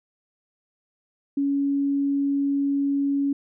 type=tone; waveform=sine; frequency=280 Hz; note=C#4; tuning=18 cents sharp; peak=-20 dBFS; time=1.37-3.33 s; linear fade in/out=5 ms; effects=none